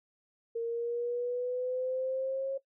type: exponential sweep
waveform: sine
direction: up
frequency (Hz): 459.9 to 544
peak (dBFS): -30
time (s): 0.55-2.58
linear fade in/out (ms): 10
effects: noise-tail reverb RT60 0.1 s tail -19 dB re dry